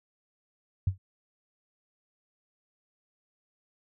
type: tone with exponential decay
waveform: sine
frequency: 94.5 Hz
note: F#2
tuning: 37 cents sharp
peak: -19 dBFS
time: 0.87-0.98 s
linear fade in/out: 5 ms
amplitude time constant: 22 ms
effects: none